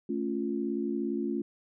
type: chord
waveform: sine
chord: A augmented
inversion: none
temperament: equal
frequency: 220 / 277.2 / 349.2 Hz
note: A3 / C#4 / E#4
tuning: 0 / 0 / 0 cents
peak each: -33 dBFS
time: 0.09-1.42 s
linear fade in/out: 5 ms
effects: none